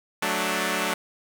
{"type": "chord", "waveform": "5% pulse", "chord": "D major", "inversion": "first", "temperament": "equal", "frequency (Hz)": [185, 220, 293.7], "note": ["F#3", "A3", "D4"], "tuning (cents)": [0, 0, 0], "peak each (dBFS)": -17, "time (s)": [0.22, 0.94], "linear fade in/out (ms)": 5, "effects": []}